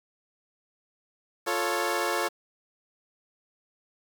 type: chord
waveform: 15% pulse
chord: F augmented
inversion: none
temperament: equal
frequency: 349.2 / 440 / 554.4 Hz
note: F4 / A4 / C#5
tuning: 0 / 0 / 0 cents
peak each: -24 dBFS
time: 1.46-2.29 s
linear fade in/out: 20 ms
effects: 8-bit